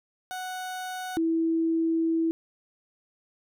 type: tone pair in turn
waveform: 30% pulse / sine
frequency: 740 / 327.3 Hz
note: F#5 / E4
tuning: 0 / -12 cents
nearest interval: octave + major second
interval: 1412 cents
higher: first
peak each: -30 / -22 dBFS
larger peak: second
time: 0.31-1.17 / 1.17-2.31 s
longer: second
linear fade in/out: 0 ms
effects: none